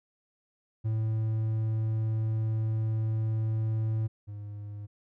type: tone pair in turn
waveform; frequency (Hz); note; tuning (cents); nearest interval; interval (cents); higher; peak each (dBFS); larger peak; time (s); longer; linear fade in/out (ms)
triangle; 110.3 / 103.34; A2 / G#2; +5 / -8; minor second; 113; first; -24 / -35; first; 0.84-4.08 / 4.27-4.87; first; 20
effects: none